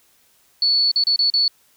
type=tone with dropouts; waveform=sine; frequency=4435 Hz; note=C#8; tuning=in tune; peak=-14 dBFS; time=0.62-1.48 s; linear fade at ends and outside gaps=2 ms; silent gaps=0.915-0.959 / 1.038-1.069 / 1.161-1.19 / 1.301-1.338 s; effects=white hiss -58 dBFS RMS until 1.76 s